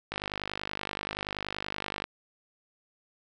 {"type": "click train", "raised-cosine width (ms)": 0.3, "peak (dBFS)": -16, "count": 98, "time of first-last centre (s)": [0.12, 2.041], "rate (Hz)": 50.5, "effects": []}